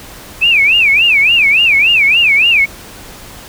sine tone with vibrato, 2489 Hz, D#7, in tune, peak -6 dBFS, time 0.41-2.66 s, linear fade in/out 20 ms, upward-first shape sine, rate 3.5 Hz, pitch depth 230 cents each way, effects pink hiss -33 dBFS RMS until 3.48 s

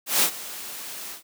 white noise with ADSR envelope, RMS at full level -18 dBFS, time 0.06-1.23 s, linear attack 160 ms, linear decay 83 ms, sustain -18 dB, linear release 120 ms, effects high-pass 200 Hz 12 dB/octave

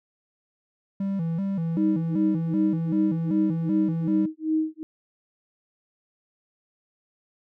triangle tone with vibrato, 180 Hz, F#3, 47 cents flat, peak -22 dBFS, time 1-4.26 s, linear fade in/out 5 ms, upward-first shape square, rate 2.6 Hz, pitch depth 150 cents each way
sine tone with tremolo, 314.4 Hz, D#4, 18 cents sharp, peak -19 dBFS, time 1.77-4.83 s, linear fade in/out 0 ms, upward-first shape sine, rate 2.6 Hz, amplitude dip 100%
effects none

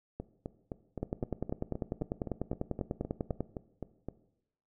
two click trains, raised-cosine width 2 ms, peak -19 / -24 dBFS, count 25 / 16, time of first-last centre 1.03-3.406 / 0.2-4.086 s, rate 10.1 / 3.86 Hz, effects noise-tail reverb RT60 0.8 s tail -17 dB re dry

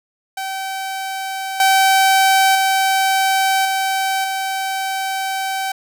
sawtooth tone with level steps, 770 Hz, G5, 31 cents flat, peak -19 / -7 / -10 / -13 / -16 dBFS, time 0.37-5.72 s, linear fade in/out 5 ms, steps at 1.6 / 2.55 / 3.65 / 4.24 s, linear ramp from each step 2 ms, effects none

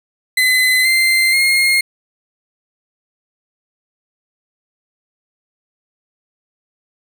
35% pulse tone with pitch steps, 2028 / 2083 / 2139 Hz, B6 / C7 / C7, +45 / -8 / +38 cents, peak -9 dBFS, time 0.37-1.81 s, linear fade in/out 5 ms, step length 480 ms, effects none

